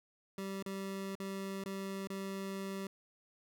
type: tone with dropouts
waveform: 25% pulse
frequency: 194.3 Hz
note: G3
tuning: 15 cents flat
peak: -35 dBFS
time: 0.38-2.87 s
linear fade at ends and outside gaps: 2 ms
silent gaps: 0.626-0.661 / 1.153-1.2 / 1.638-1.659 / 2.073-2.101 s
effects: none